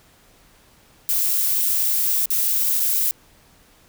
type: noise with dropouts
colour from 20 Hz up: violet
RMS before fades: -20 dBFS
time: 1.09-3.11 s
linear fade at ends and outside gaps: 0 ms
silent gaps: 2.257-2.304 / 2.796-2.801 s
effects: pink hiss -54 dBFS RMS until 3.88 s